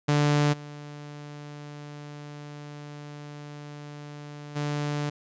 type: tone with level steps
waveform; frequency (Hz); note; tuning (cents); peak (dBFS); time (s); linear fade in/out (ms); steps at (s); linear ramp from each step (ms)
sawtooth; 146.83; D3; 0; -16 / -35 / -23; 0.08-5.1; 10; 0.52 / 4.55; 20
effects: resampled to 16000 Hz